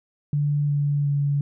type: tone with pitch steps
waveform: sine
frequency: 145.9 / 144.31 / 142.73 Hz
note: D3 / D3 / D3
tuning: -11 / -30 / -49 cents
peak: -19 dBFS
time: 0.33-1.41 s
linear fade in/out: 2 ms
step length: 360 ms
effects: none